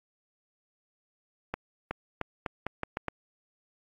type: accelerating click train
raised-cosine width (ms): 0.5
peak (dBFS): -16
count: 8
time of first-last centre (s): 1.54-3.083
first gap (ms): 370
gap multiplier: 0.82
effects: AAC 48 kbps